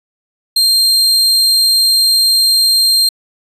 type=tone; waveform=40% pulse; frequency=4186 Hz; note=C8; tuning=in tune; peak=-7 dBFS; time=0.56-3.09 s; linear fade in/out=5 ms; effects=resampled to 32000 Hz